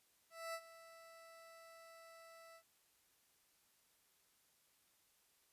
20% pulse tone with ADSR envelope, 660 Hz, E5, 2 cents sharp, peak -37 dBFS, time 0.3-2.63 s, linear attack 240 ms, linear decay 60 ms, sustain -16 dB, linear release 74 ms, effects white hiss -75 dBFS RMS until 5.52 s + resampled to 32000 Hz

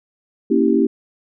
sine chord, A# diminished seventh, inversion none, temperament equal with one note detuned, 233.1 / 277.2 / 326.2 / 392 Hz, A#3 / C#4 / E4 / G4, 0 / 0 / -18 / 0 cents, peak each -18 dBFS, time 0.5-0.87 s, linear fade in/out 10 ms, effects none

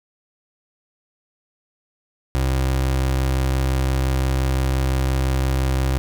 30% pulse tone, 65.8 Hz, C2, 10 cents sharp, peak -15 dBFS, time 2.35-5.98 s, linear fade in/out 0 ms, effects none

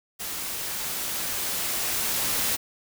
white noise with level ramp, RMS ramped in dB -33 to -25 dBFS, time 0.19-2.57 s, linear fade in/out 20 ms, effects none

